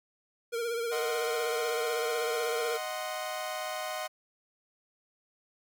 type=tone with vibrato; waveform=square; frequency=466.2 Hz; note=A#4; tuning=in tune; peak=-31 dBFS; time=0.52-2.78 s; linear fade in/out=20 ms; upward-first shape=triangle; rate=16 Hz; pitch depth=56 cents each way
type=chord; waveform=sawtooth; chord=C diminished; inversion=first; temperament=equal; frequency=622.3 / 740 / 1046.5 Hz; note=Eb5 / Gb5 / C6; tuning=0 / 0 / 0 cents; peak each=-33 / -34 / -37 dBFS; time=0.91-4.08 s; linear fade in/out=20 ms
effects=none